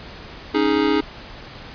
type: chord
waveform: square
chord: C# suspended second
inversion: none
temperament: just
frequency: 277.2 / 311.8 / 415.8 Hz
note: C#4 / D#4 / G#4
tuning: 0 / +4 / +2 cents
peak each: -23 / -20 / -21 dBFS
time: 0.54-1.01 s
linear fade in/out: 10 ms
effects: pink hiss -38 dBFS RMS until 1.74 s + resampled to 11025 Hz